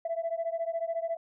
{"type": "beating tone pair", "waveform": "sine", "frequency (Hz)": [659.3, 673.3], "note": ["E5", "E5"], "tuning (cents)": [0, 36], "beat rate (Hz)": 14, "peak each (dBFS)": [-31, -32], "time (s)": [0.05, 1.17], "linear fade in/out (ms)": 5, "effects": ["tanh soft clip ceiling -24 dBFS"]}